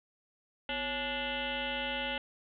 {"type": "tone with frequency modulation", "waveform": "sine", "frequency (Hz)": 1760, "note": "A6", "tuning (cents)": 0, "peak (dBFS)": -32, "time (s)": [0.69, 2.18], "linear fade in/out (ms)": 2, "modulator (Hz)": 302, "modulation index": 5, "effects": []}